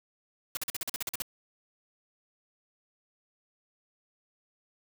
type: noise bursts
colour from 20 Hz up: white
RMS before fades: -33 dBFS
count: 11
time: 0.55-1.221 s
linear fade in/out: 2 ms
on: 21 ms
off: 44 ms
effects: none